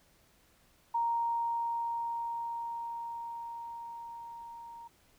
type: tone with level ramp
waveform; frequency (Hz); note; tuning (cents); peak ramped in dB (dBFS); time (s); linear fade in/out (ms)
sine; 932.3; A#5; 0; -27 to -45; 0.94-4.88; 10
effects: pink hiss -66 dBFS RMS until 5.18 s